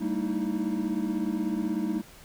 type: tone cluster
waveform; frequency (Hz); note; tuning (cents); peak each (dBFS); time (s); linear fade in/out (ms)
triangle; 197.4 / 227.3 / 306.5 / 322.8; G3 / A#3 / D#4 / E4; +12 / -43 / -26 / -36; -30; 0-2.02; 20
effects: pink hiss -51 dBFS RMS until 2.24 s